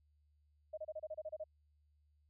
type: tone bursts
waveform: sine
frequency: 622.3 Hz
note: D#5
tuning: in tune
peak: -40 dBFS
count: 10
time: 0.73-1.441 s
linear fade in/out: 10 ms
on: 45 ms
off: 29 ms
effects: added 74 Hz sine -70 dBFS peak until 2.29 s